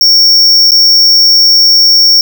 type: tone with dropouts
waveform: square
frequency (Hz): 5490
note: F8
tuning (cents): -31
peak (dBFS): -3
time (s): 0.01-2.21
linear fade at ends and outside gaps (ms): 1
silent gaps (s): 0.709-0.718
effects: none